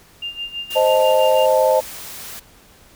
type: tone with tremolo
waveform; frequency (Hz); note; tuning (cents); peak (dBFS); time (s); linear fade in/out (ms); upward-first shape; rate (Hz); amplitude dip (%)
sine; 2801; F7; +4; -23; 0.22-1.46; 5; sine; 6.1; 80
type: noise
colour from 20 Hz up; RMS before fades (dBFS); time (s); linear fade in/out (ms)
white; -34; 0.7-2.4; 10
type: chord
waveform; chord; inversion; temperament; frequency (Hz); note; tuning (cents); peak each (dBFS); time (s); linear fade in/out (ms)
sine; A diminished; first; equal; 523.3 / 622.3 / 880; C5 / Eb5 / A5; 0 / 0 / 0; -15 / -16 / -19; 0.75-1.81; 20
effects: pink hiss -49 dBFS RMS until 2.95 s